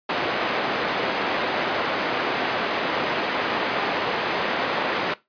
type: band-pass noise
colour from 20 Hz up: pink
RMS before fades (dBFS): -25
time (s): 0.09-5.14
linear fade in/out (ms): 5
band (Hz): 350 to 2800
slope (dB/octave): 12
effects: noise-tail reverb RT60 0.2 s tail -18 dB re dry + resampled to 11025 Hz